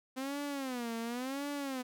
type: tone with vibrato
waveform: sawtooth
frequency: 256.6 Hz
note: C4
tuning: 34 cents flat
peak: -32 dBFS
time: 0.16-1.83 s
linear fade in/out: 20 ms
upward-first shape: sine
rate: 0.93 Hz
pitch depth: 200 cents each way
effects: none